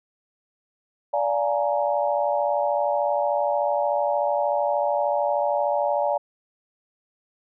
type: chord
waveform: sine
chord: Bb dominant seventh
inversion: first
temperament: just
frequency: 582.7 / 699.2 / 839.1 / 932.3 Hz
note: D5 / F5 / Ab5 / Bb5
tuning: -14 / +2 / +18 / 0 cents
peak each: -23 / -27 / -26 / -29 dBFS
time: 1.13-6.18 s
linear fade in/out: 10 ms
effects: none